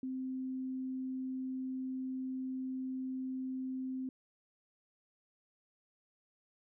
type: tone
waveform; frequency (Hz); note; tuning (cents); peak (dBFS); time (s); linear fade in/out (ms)
sine; 260; C4; -11; -36; 0.03-4.09; 2
effects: none